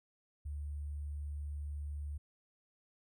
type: tone with sample-and-hold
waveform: sine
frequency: 73 Hz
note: D2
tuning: 10 cents flat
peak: -38 dBFS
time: 0.45-2.18 s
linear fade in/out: 10 ms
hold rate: 8820 Hz
effects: none